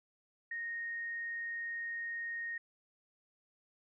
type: tone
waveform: sine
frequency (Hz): 1859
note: A#6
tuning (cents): -5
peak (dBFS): -37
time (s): 0.51-2.58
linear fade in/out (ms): 5
effects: none